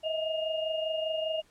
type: tone cluster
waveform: sine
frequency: 633 / 658 / 2836 Hz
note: D#5 / E5 / F7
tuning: +30 / -3 / +26 cents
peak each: -30 / -37 / -36 dBFS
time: 0.03-1.42 s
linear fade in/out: 20 ms
effects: pink hiss -64 dBFS RMS until 1.5 s + low-pass 10000 Hz 12 dB/octave